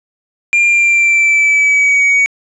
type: tone with pitch glide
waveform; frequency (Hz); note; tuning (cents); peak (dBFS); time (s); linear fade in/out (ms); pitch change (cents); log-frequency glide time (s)
triangle; 2395 to 2248; D7 to C#7; +33 to +24; -6; 0.53-2.26; 0; -109; 0.66-2.08
effects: resampled to 22050 Hz + 8-bit